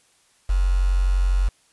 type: tone with quantisation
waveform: sine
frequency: 45.92 Hz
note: F#1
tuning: 12 cents flat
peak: -16 dBFS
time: 0.49-1.49 s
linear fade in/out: 10 ms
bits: 6
effects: white hiss -60 dBFS RMS until 1.72 s + resampled to 24000 Hz